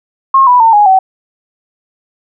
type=tone with pitch steps; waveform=sine; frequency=1076 / 986.7 / 904.8 / 829.7 / 760.8 Hz; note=C6 / B5 / A5 / G#5 / F#5; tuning=+48 / -2 / +48 / -2 / +48 cents; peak=-3 dBFS; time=0.34-0.99 s; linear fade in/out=5 ms; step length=130 ms; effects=none